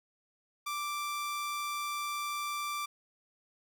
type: tone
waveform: sawtooth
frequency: 1174.7 Hz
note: D6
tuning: in tune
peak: -30 dBFS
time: 0.66-2.86 s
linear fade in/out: 10 ms
effects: none